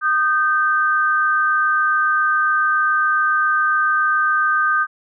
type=tone pair together; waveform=sine; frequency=1228 / 1555.2 Hz; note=D#6 / G6; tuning=-23 / -14 cents; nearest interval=major third; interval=409 cents; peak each=-17 dBFS; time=0.01-4.87 s; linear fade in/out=50 ms; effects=none